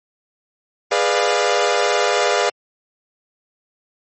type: chord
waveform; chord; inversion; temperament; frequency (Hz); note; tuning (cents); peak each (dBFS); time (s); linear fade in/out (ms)
sawtooth; G# diminished seventh; none; equal with one note detuned; 415.3 / 493.9 / 594.5 / 698.5; G#4 / B4 / D5 / F5; 0 / 0 / +21 / 0; -17; 0.91-2.5; 10
effects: MP3 32 kbps